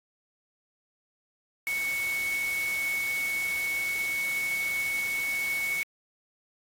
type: tone in noise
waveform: sine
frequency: 2217 Hz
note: C#7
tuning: in tune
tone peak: -27 dBFS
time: 1.67-5.83 s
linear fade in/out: 0 ms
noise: white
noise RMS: -39 dBFS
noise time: 1.67-5.83 s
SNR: +9 dB
effects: AAC 48 kbps